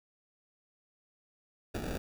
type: noise with sample-and-hold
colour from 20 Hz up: pink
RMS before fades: -36 dBFS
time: 1.74-1.98 s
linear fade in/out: 10 ms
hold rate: 1050 Hz
effects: none